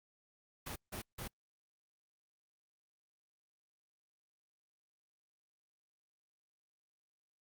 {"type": "noise bursts", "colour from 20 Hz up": "pink", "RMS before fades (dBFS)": -43, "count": 3, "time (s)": [0.66, 1.28], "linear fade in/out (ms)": 10, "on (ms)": 100, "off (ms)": 160, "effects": ["noise-tail reverb RT60 0.1 s tail -26 dB re dry", "Opus 48 kbps"]}